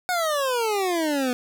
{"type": "exponential sweep", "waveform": "25% pulse", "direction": "down", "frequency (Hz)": [740, 243.3], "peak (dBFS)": -18, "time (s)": [0.09, 1.33], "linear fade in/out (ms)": 0, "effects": []}